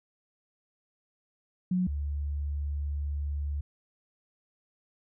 sine tone pair in turn, 182.2 / 72.31 Hz, F#3 / D2, -26 / -26 cents, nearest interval octave + major third, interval 1600 cents, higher first, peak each -24 / -29 dBFS, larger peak first, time 1.71-1.87 / 1.87-3.61 s, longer second, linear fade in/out 5 ms, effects none

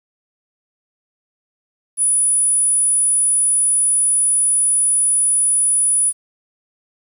sine tone, 9860 Hz, D#9, 17 cents flat, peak -11 dBFS, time 1.97-6.13 s, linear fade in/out 50 ms, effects tanh soft clip ceiling -10 dBFS + 8-bit

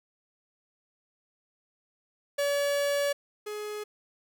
45% pulse tone pair in turn, 570 / 420.6 Hz, C#5 / G#4, +48 / +22 cents, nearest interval perfect fourth, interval 526 cents, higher first, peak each -25 / -34 dBFS, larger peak first, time 2.38-3.13 / 3.46-3.84 s, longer first, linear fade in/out 10 ms, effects none

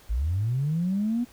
sine linear sweep, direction up, 49 to 246.9 Hz, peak -22 dBFS, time 0.09-1.25 s, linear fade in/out 20 ms, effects tanh soft clip ceiling -18 dBFS + pink hiss -54 dBFS RMS until 1.32 s

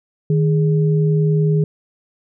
sine tone pair together, 155.15 / 414.2 Hz, D#3 / G#4, -5 / -5 cents, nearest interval octave + perfect fourth, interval 1700 cents, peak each -13 / -21 dBFS, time 0.3-1.64 s, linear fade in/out 2 ms, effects none

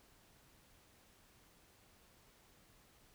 silence, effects pink hiss -67 dBFS RMS until 3.14 s

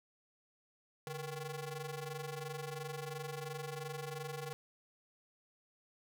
sawtooth ring-modulated tone, 311.1 Hz, D#4, in tune, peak -34 dBFS, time 1.07-4.53 s, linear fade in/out 0 ms, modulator 167 Hz, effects none

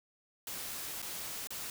white noise with dropouts, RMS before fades -41 dBFS, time 0.47-1.7 s, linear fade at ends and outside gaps 1 ms, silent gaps 1.018-1.026 / 1.472-1.505 s, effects none

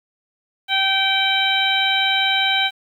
harmonic tone, 775 Hz, G5, 20 cents flat, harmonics 1 / 2 / 3 / 4 / 5, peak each -23 / -23 / -22 / -21 / -22 dBFS, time 0.68-2.71 s, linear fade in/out 50 ms, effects 8-bit

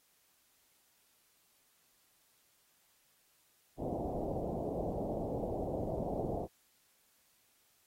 white low-pass noise, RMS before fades -37 dBFS, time 3.77-6.48 s, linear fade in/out 50 ms, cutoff 730 Hz, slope 48 dB/octave, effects white hiss -71 dBFS RMS until 7.86 s + AAC 48 kbps

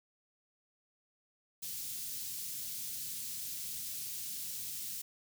white band-stop noise, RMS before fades -41 dBFS, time 1.62-5.02 s, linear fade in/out 10 ms, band 160 to 4200 Hz, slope 12 dB/octave, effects high-pass 100 Hz 12 dB/octave

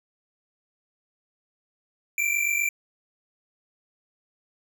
square tone pair together, 2328 / 2376 Hz, D7 / D7, -16 / +20 cents, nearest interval unison, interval 36 cents, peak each -26 dBFS, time 2.18-2.69 s, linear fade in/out 2 ms, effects none

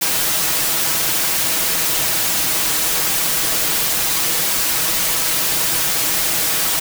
white noise with comb filter, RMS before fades -18 dBFS, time 0.01-6.8 s, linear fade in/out 10 ms, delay 6.2 ms, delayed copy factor +0.6, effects none

